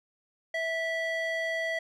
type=tone with band-pass filter; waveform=square; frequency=655 Hz; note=E5; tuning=11 cents flat; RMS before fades=-31 dBFS; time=0.54-1.79 s; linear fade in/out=5 ms; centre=1600 Hz; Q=2.1; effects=none